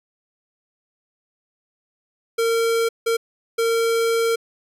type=tone bursts at uneven times; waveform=square; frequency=458.4 Hz; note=A#4; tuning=29 cents flat; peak=-18 dBFS; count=3; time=2.38-2.89 / 3.06-3.17 / 3.58-4.36 s; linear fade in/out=10 ms; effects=resampled to 32000 Hz